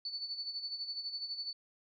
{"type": "tone with tremolo", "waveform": "sine", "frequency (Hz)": 4478, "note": "C#8", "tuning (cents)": 17, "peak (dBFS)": -35, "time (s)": [0.05, 1.53], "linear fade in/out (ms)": 2, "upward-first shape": "sine", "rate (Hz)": 12, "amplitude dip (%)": 65, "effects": []}